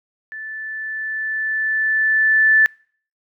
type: tone with level ramp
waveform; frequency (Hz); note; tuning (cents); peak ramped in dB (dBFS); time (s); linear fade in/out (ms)
sine; 1754; A6; -6; -29 to -9; 0.32-2.66; 0
effects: noise-tail reverb RT60 0.5 s tail -26 dB re dry